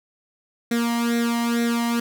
sawtooth tone with flanger, 234.7 Hz, A#3, 12 cents sharp, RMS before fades -22 dBFS, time 0.71-2 s, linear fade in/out 5 ms, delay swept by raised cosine 0.51 to 1.01 ms, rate 2.2 Hz, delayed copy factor +0.8, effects none

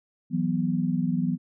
sine chord, E suspended second, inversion none, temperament equal, 164.81 / 185 / 246.9 Hz, E3 / F#3 / B3, 0 / 0 / 0 cents, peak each -27 dBFS, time 0.3-1.38 s, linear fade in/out 50 ms, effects none

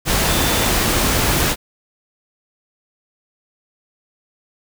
sine tone in noise, 3533 Hz, A7, 6 cents sharp, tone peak -28 dBFS, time 0.26-0.73 s, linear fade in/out 50 ms, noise pink, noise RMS -17 dBFS, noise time 0.05-1.56 s, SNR -14 dB, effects none

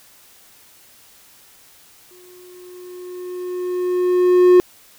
triangle tone with exponential growth, 360.9 Hz, F#4, 43 cents flat, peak -4 dBFS, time 2.11-4.6 s, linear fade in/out 0 ms, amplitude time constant 540 ms, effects white hiss -49 dBFS RMS until 4.98 s

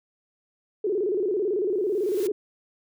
sine tone with vibrato, 392 Hz, G4, in tune, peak -22 dBFS, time 0.84-2.32 s, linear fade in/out 5 ms, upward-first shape square, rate 18 Hz, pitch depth 140 cents each way
white noise with exponential growth, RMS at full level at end -38 dBFS, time 1.71-2.27 s, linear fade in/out 1 ms, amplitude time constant 120 ms
effects none

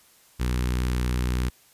sawtooth tone with notch filter, 61.74 Hz, B1, in tune, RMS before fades -25 dBFS, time 0.39-1.5 s, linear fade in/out 20 ms, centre 650 Hz, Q 1, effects white hiss -57 dBFS RMS until 1.73 s + resampled to 32000 Hz

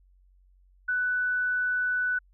sine tone, 1490 Hz, F#6, 12 cents sharp, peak -24 dBFS, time 0.88-2.19 s, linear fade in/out 10 ms, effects added 46 Hz sine -57 dBFS peak until 2.33 s

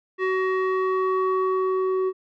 square tone with low-pass filter sweep, 375.8 Hz, F#4, 27 cents sharp, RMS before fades -23 dBFS, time 0.18-2.13 s, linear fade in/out 50 ms, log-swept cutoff 2000 to 770 Hz, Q 2.4, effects none

